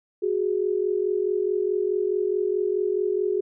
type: tone pair together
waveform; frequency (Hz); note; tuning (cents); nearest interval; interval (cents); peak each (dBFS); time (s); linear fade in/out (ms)
sine; 369.7 / 414.4; F#4 / G#4; -1 / -4; major second; 197; -24; 0.22-3.41; 10
effects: none